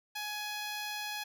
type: tone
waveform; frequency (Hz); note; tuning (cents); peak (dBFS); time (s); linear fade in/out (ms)
10% pulse; 838; G#5; +15; -28; 0.15-1.24; 10
effects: none